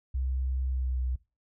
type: tone with pitch glide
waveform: sine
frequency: 65 to 63.19 Hz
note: C2 to B1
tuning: -11 to +40 cents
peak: -26 dBFS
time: 0.14-1.16 s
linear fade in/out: 10 ms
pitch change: -49 cents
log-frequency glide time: 0.68-1.03 s
effects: noise-tail reverb RT60 0.3 s tail -22 dB re dry + tanh soft clip ceiling -22 dBFS